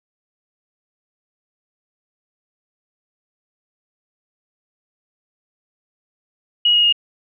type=tone with pitch steps; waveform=sine; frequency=2900 / 2877 / 2853 Hz; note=F#7 / F#7 / F7; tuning=-35 / -49 / +36 cents; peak=-11 dBFS; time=6.65-6.926 s; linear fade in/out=5 ms; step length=92 ms; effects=none